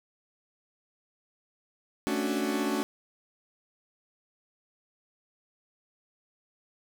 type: chord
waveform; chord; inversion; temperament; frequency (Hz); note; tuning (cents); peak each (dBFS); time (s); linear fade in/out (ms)
40% pulse; D major seventh; second; equal; 220 / 277.2 / 293.7 / 370; A3 / C#4 / D4 / F#4; 0 / 0 / 0 / 0; -32; 2.07-2.83; 0
effects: none